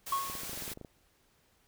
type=noise; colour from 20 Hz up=white; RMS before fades=-41 dBFS; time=0.06-0.74 s; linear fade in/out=10 ms
type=tone with exponential decay; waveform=triangle; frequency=1098 Hz; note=C#6; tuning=17 cents flat; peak=-24 dBFS; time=0.12-0.55 s; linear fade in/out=5 ms; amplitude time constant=93 ms
type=clicks; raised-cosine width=2 ms; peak=-32 dBFS; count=12; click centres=0.299 / 0.353 / 0.434 / 0.495 / 0.532 / 0.575 / 0.623 / 0.679 / 0.717 / 0.774 / 0.813 / 0.848 s
effects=pink hiss -69 dBFS RMS until 1.67 s